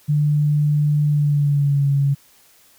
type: tone with pitch glide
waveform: sine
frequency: 148.3 to 139.98 Hz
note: D3 to C#3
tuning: +17 to +17 cents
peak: -14 dBFS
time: 0.08-2.15 s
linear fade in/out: 20 ms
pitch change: -100 cents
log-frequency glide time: 1.07-1.89 s
effects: white hiss -53 dBFS RMS until 2.78 s